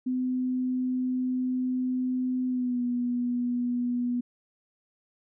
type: tone with pitch glide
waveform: sine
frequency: 254.2 to 244.1 Hz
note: C4 to B3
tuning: -50 to -20 cents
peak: -25 dBFS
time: 0.06-4.21 s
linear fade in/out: 10 ms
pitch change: -70 cents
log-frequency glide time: 2.47-2.82 s
effects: none